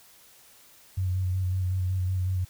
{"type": "tone with vibrato", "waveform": "sine", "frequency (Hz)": 92.5, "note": "F#2", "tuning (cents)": 0, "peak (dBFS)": -24, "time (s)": [0.97, 2.45], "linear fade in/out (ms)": 10, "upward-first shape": "square", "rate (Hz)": 5.4, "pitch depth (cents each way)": 24, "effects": ["white hiss -55 dBFS RMS until 2.49 s"]}